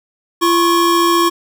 square tone pair together, 340.7 / 1096 Hz, F4 / C#6, -43 / -20 cents, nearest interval octave + minor sixth, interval 2023 cents, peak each -14 dBFS, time 0.41-1.3 s, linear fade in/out 20 ms, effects none

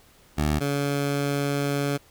15% pulse tone pair in turn, 75.2 / 141.96 Hz, D2 / C#3, +42 / +42 cents, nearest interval major seventh, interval 1100 cents, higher second, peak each -15 / -17 dBFS, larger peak first, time 0.37-0.6 / 0.6-1.98 s, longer second, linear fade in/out 20 ms, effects pink hiss -56 dBFS RMS until 2.1 s

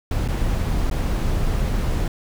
brown noise with dropouts, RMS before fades -21 dBFS, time 0.11-2.08 s, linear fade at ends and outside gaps 2 ms, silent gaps 0.278-0.285 / 0.899-0.912 s, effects none

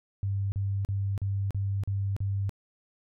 sine tone bursts, 98.8 Hz, G2, 14 cents sharp, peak -26 dBFS, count 7, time 0.23-2.494 s, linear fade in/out 0 ms, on 290 ms, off 39 ms, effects none

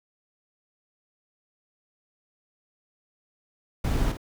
brown noise with echo, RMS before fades -25 dBFS, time 3.84-4.12 s, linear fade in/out 5 ms, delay 51 ms, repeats 1, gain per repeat -8 dB, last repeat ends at 4.171 s, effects none

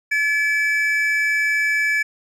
triangle tone pair together, 1716.6 / 2308 Hz, A6 / D7, -43 / -31 cents, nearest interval perfect fourth, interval 512 cents, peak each -18 dBFS, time 0.11-2.03 s, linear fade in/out 10 ms, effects none

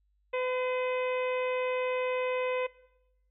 harmonic tone with a mistuned harmonic, 506 Hz, B4, 42 cents sharp, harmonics 1 / 2 / 3 / 4 / 5 / 6 / 7, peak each -29 / -37 / -46 / -39 / -39 / -51 / -53 dBFS, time 0.33-2.67 s, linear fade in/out 10 ms, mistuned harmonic 4, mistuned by +19 cents, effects noise-tail reverb RT60 0.9 s tail -21 dB re dry + added 50 Hz sine -68 dBFS peak until 3.3 s

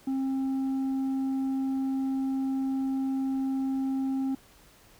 sine tone with tanh clipping, 267.1 Hz, C4, 36 cents sharp, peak -27 dBFS, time 0.07-4.35 s, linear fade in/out 5 ms, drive 4 dB, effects pink hiss -57 dBFS RMS until 4.99 s

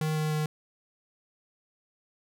square tone with pitch steps, 155.56 / 154.4 / 153.24 Hz, D#3 / D#3 / D#3, 0 / -13 / -26 cents, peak -27 dBFS, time 0.01-0.46 s, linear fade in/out 2 ms, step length 150 ms, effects none

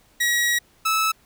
sawtooth tone pair in turn, 1910 / 1305.5 Hz, A#6 / E6, +42 / -17 cents, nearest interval perfect fifth, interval 659 cents, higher first, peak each -15 dBFS, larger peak neither, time 0.2-0.59 / 0.85-1.12 s, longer first, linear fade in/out 10 ms, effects pink hiss -58 dBFS RMS until 1.25 s

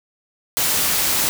white noise, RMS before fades -19 dBFS, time 0.57-1.29 s, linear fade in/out 0 ms, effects none

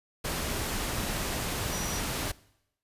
sine tone in noise, 5830 Hz, F#8, 26 cents flat, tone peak -37 dBFS, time 1.72-2 s, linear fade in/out 10 ms, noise pink, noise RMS -32 dBFS, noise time 0.24-2.32 s, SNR -8 dB, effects noise-tail reverb RT60 0.8 s tail -21 dB re dry + resampled to 32000 Hz

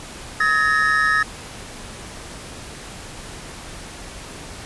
triangle tone cluster, 1272 / 1696 / 1840 Hz, D#6 / G#6 / A#6, +38 / +36 / -23 cents, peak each -18 dBFS, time 0.4-1.23 s, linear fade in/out 5 ms, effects pink hiss -36 dBFS RMS until 4.65 s + resampled to 24000 Hz

